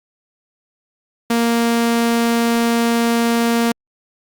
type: tone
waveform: sawtooth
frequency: 233.1 Hz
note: A#3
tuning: in tune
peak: -10 dBFS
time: 1.3-3.72 s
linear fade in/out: 5 ms
effects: Opus 48 kbps